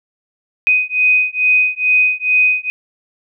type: beating tone pair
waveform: sine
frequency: 2500 / 2502.3 Hz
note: D#7 / D#7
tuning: +8 / +9 cents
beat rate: 2.3 Hz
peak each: -14 dBFS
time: 0.67-2.7 s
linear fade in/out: 0 ms
effects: none